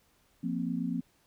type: chord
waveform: sine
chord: F suspended fourth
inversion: none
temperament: equal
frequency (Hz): 174.61 / 233.1 / 261.6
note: F3 / Bb3 / C4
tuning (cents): 0 / 0 / 0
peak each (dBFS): -34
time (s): 0.43-1.01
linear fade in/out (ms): 10
effects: pink hiss -68 dBFS RMS until 1.26 s